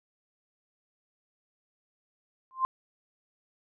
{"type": "tone with exponential growth", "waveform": "sine", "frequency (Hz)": 1046.5, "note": "C6", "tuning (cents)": 0, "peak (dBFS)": -19, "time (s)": [2.51, 2.65], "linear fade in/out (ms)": 0, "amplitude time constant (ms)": 30, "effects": []}